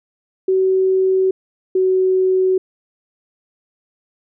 sine tone pair in turn, 378 / 374.3 Hz, F#4 / F#4, +37 / +20 cents, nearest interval unison, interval 17 cents, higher first, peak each -12 dBFS, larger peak neither, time 0.48-1.31 / 1.75-2.58 s, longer neither, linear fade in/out 5 ms, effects none

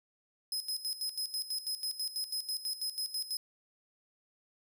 sawtooth tone with tremolo, 5090 Hz, D#8, 39 cents sharp, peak -30 dBFS, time 0.52-3.37 s, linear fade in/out 2 ms, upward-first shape square, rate 6.1 Hz, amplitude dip 75%, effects none

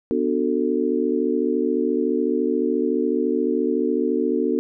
sine chord, B minor seventh, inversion none, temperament just, 246.9 / 296.3 / 370.4 / 444.5 Hz, B3 / D4 / F#4 / A4, 0 / +15 / +2 / +18 cents, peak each -24 dBFS, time 0.11-4.59 s, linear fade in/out 0 ms, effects none

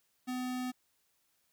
square tone, 252.2 Hz, B3, 36 cents sharp, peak -35 dBFS, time 0.27-0.72 s, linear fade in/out 20 ms, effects white hiss -75 dBFS RMS until 1.52 s

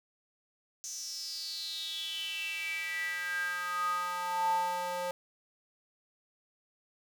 square tone with high-pass filter sweep, 178.1 Hz, F3, 34 cents sharp, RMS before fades -35 dBFS, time 0.84-5.11 s, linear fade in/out 0 ms, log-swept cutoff 6300 to 640 Hz, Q 8.4, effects none

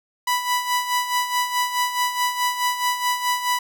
sawtooth tone with tremolo, 987.8 Hz, B5, in tune, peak -14 dBFS, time 0.27-3.59 s, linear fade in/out 5 ms, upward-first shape sine, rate 4.7 Hz, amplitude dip 65%, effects none

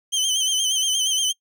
25% pulse tone with vibrato, 3100 Hz, G7, 20 cents flat, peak -15 dBFS, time 0.12-1.33 s, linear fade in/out 20 ms, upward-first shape sine, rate 8.5 Hz, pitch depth 61 cents each way, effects noise-tail reverb RT60 0.1 s tail -24 dB re dry

